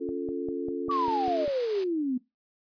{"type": "chord", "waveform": "sine", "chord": "Db augmented", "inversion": "none", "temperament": "equal", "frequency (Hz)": [277.2, 349.2, 440], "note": ["Db4", "F4", "A4"], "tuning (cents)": [0, 0, 0], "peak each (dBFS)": -33, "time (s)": [0, 1.46], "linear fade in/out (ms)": 20}
{"type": "click train", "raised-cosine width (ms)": 2, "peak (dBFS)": -26, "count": 8, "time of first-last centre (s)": [0.09, 1.479], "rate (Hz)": 5.04}
{"type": "exponential sweep", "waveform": "sine", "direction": "down", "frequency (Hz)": [1174.7, 243.9], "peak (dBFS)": -25, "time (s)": [0.89, 2.18], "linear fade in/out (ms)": 10}
{"type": "high-pass noise", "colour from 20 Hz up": "white", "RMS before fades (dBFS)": -40, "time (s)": [0.91, 1.84], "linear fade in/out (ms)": 0, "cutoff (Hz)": 280, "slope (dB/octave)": 48}
{"effects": ["noise-tail reverb RT60 0.2 s tail -18 dB re dry", "resampled to 11025 Hz"]}